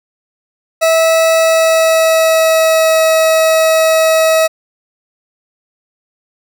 40% pulse tone with pitch glide, 650 to 641.8 Hz, E5 to E5, -24 to -46 cents, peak -7 dBFS, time 0.81-4.48 s, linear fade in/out 20 ms, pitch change -22 cents, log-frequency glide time 1.33-3.02 s, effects none

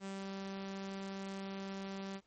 sawtooth tone, 194.7 Hz, G3, 12 cents flat, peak -37 dBFS, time 0-2.21 s, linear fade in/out 50 ms, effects pink hiss -75 dBFS RMS until 2.26 s + MP3 32 kbps

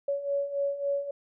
sine beating tone pair, 560 / 563.6 Hz, C#5 / C#5, +18 / +29 cents, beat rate 3.6 Hz, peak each -33 / -28 dBFS, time 0.08-1.11 s, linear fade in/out 5 ms, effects none

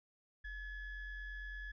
triangle ring-modulated tone, 830.6 Hz, G#5, in tune, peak -38 dBFS, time 0.44-1.72 s, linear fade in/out 10 ms, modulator 875 Hz, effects resampled to 11025 Hz

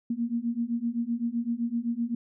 sine beating tone pair, 230.7 / 238.5 Hz, A#3 / A#3, -18 / +40 cents, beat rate 7.8 Hz, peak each -30 / -29 dBFS, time 0.1-2.15 s, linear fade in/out 5 ms, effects none

